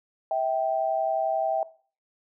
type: tone pair together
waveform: sine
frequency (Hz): 648.7 / 780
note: E5 / G5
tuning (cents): -28 / -9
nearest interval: minor third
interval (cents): 319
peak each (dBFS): -26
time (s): 0.31-1.63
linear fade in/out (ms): 2
effects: noise-tail reverb RT60 0.4 s tail -17 dB re dry